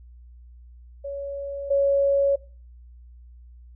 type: tone pair in turn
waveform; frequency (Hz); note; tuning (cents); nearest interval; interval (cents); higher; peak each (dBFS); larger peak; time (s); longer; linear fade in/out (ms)
sine; 560 / 557.5; C#5 / C#5; +18 / +10; unison; 8; first; -29 / -17; second; 1.04-1.7 / 1.7-2.36; neither; 10
effects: noise-tail reverb RT60 0.4 s tail -21 dB re dry + added 60 Hz sine -44 dBFS peak until 3.75 s